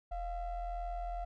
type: ring-modulated tone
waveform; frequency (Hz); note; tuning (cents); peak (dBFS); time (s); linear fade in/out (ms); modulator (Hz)
triangle; 330; E4; +2; -31; 0.11-1.25; 10; 371
effects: none